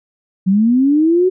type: linear sweep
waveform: sine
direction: up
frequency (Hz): 182.1 to 377.7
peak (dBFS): -9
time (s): 0.46-1.3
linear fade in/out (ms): 20
effects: none